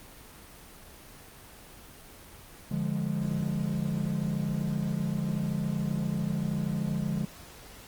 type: chord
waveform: triangle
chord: D diminished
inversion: none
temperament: equal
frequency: 146.83 / 174.61 / 207.7 Hz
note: D3 / F3 / Ab3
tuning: 0 / 0 / 0 cents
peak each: -30 dBFS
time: 2.71-7.25 s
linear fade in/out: 5 ms
effects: pink hiss -49 dBFS RMS until 7.87 s + Opus 24 kbps